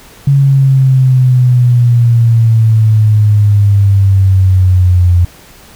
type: exponential sweep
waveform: sine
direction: down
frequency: 140 to 87.31 Hz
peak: -4 dBFS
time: 0.27-5.25 s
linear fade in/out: 5 ms
effects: pink hiss -38 dBFS RMS until 5.75 s